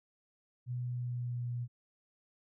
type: tone with pitch glide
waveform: sine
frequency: 123.47 to 121.07 Hz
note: B2 to B2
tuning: 0 to -34 cents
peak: -34 dBFS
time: 0.66-1.68 s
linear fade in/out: 50 ms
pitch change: -34 cents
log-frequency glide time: 0.78-1.52 s
effects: none